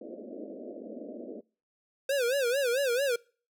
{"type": "band-pass noise", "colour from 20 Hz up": "pink", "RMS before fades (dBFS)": -42, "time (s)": [0.01, 1.41], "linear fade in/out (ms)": 5, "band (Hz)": [210, 640], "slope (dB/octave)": 96}
{"type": "tone with vibrato", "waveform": "square", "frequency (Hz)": 517, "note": "C5", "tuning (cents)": -21, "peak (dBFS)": -26, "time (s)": [2.09, 3.16], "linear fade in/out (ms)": 5, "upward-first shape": "sine", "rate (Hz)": 4.5, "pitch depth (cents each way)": 170}
{"effects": ["noise-tail reverb RT60 0.4 s tail -25 dB re dry"]}